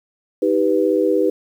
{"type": "chord", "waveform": "sine", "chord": "Eb augmented", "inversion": "none", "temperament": "equal with one note detuned", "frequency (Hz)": [315.8, 392, 493.9], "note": ["Eb4", "G4", "B4"], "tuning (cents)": [26, 0, 0], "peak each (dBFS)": [-19, -18, -18], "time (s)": [0.42, 1.3], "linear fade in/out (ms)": 5, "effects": ["8-bit"]}